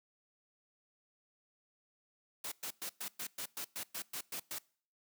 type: noise bursts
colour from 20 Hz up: white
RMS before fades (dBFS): -41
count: 12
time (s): 2.44-4.586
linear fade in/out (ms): 5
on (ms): 78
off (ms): 110
effects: noise-tail reverb RT60 0.5 s tail -24 dB re dry + high-pass 150 Hz 12 dB/octave